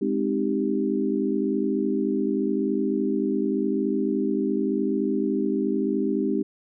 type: chord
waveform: sine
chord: Ab major seventh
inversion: none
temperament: equal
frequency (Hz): 207.7 / 261.6 / 311.1 / 392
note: Ab3 / C4 / Eb4 / G4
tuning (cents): 0 / 0 / 0 / 0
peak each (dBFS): -27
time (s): 0.01-6.43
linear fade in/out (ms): 10
effects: none